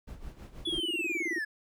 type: noise with tremolo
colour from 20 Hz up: brown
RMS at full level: -42 dBFS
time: 0.07-0.8 s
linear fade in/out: 10 ms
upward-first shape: sine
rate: 6.2 Hz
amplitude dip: 70%
type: linear sweep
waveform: triangle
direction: down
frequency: 3446 to 1677 Hz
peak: -29 dBFS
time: 0.65-1.45 s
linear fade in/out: 10 ms
type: tone bursts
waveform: sine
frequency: 336.8 Hz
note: E4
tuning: 37 cents sharp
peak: -31 dBFS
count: 14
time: 0.67-1.386 s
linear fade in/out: 5 ms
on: 27 ms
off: 26 ms
effects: none